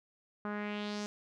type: tone with low-pass filter sweep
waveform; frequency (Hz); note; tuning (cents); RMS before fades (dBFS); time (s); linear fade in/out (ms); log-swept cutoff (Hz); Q
sawtooth; 207.7; G#3; 0; -38; 0.45-1.06; 0; 1300 to 6500; 2.6
effects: none